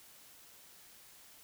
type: silence
effects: white hiss -58 dBFS RMS until 1.43 s